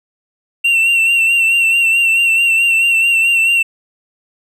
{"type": "tone with vibrato", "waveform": "triangle", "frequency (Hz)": 2724, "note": "F7", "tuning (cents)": -44, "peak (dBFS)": -8, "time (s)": [0.64, 3.63], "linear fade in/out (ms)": 10, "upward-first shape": "sine", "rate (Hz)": 4.6, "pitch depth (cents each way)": 38, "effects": []}